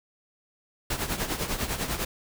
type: noise with tremolo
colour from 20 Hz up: pink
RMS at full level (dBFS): -27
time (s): 0.9-2.05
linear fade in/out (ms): 5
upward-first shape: triangle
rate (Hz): 10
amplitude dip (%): 75
effects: none

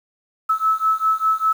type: beating tone pair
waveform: sine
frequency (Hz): 1300 / 1305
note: E6 / E6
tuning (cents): -24 / -18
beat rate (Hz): 5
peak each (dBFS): -19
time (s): 0.49-1.53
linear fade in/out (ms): 10
effects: 7-bit

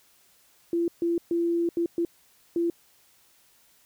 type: tone bursts at uneven times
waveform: sine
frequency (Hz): 340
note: F4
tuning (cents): -46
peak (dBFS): -22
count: 6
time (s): 0.73-0.88 / 1.02-1.18 / 1.31-1.69 / 1.77-1.86 / 1.98-2.05 / 2.56-2.7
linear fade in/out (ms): 2
effects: white hiss -61 dBFS RMS until 3.85 s

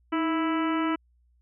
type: harmonic tone with a mistuned harmonic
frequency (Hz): 329.2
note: E4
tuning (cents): -2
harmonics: 1 / 2 / 3 / 4 / 5 / 6 / 7 / 8 / 9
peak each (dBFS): -25 / -37 / -33 / -32 / -41 / -40 / -41 / -46 / -43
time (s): 0.12-0.96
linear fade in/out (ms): 10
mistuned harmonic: 1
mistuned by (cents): -63
effects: added 60 Hz sine -61 dBFS peak until 1.41 s

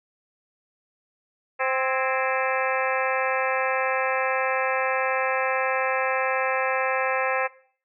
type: harmonic tone with a mistuned harmonic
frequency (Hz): 261.6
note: C4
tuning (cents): 0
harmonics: 2 / 3 / 4 / 5 / 6 / 7 / 8 / 9 / 10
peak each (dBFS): -27 / -29 / -30 / -31 / -32 / -32 / -33 / -34 / -34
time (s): 1.59-7.48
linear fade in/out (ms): 20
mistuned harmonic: 6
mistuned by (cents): +87
effects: noise-tail reverb RT60 0.5 s tail -19 dB re dry

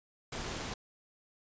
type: noise with amplitude modulation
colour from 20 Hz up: pink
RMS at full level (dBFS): -36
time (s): 0.32-0.74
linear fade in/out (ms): 5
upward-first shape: sine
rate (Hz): 261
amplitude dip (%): 65
effects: resampled to 16000 Hz

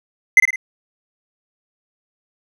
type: tone with echo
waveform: triangle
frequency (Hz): 2057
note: C7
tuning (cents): -30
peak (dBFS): -3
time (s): 0.37-0.4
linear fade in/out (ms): 2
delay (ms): 53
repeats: 3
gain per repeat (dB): -6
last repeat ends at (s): 0.559
effects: none

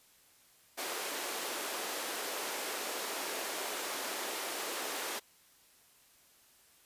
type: high-pass noise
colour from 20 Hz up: pink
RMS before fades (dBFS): -38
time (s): 0.77-5.2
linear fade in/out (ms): 20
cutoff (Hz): 340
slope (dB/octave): 24
effects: white hiss -64 dBFS RMS until 6.85 s + resampled to 32000 Hz

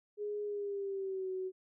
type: tone with pitch glide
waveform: sine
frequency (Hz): 415.3 to 374.3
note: G#4 to F#4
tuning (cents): 0 to +20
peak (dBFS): -35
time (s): 0.17-1.52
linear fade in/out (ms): 50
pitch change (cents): -180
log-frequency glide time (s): 0.44-1.3
effects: none

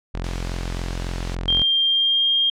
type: tone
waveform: sawtooth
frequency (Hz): 43.65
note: F1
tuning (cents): 0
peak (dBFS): -21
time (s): 0.14-1.62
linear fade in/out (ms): 0
type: noise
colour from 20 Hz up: white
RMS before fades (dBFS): -34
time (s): 0.24-1.35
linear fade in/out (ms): 0
type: tone with pitch glide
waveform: sine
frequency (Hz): 3190 to 3216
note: G7 to G7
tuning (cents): +30 to +44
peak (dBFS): -15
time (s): 1.48-2.5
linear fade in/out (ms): 5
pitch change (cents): +14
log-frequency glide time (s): 1.86-2.26
effects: low-pass 5000 Hz 12 dB/octave

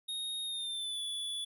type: tone with pitch glide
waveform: square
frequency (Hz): 3729 to 3439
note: A#7 to A7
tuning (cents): 0 to -40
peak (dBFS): -36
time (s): 0.08-1.45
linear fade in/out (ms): 10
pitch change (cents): -140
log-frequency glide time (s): 0.44-1.01
effects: none

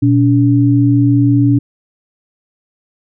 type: tone pair together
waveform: sine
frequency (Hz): 120.08 / 285.6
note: B2 / D4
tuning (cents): -48 / -48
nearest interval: octave + minor third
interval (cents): 1500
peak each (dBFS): -10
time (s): 0.02-1.59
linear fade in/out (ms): 10
effects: none

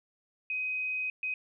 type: tone bursts at uneven times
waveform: sine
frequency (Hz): 2516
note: D#7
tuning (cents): +19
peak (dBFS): -30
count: 2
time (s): 0.5-1.1 / 1.23-1.34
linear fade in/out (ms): 2
effects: none

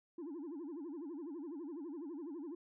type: tone with vibrato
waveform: sine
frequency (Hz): 311.2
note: D#4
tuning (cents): 0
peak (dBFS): -40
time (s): 0.18-2.55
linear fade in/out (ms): 5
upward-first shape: sine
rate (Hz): 12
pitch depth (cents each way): 230
effects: tanh soft clip ceiling -41 dBFS

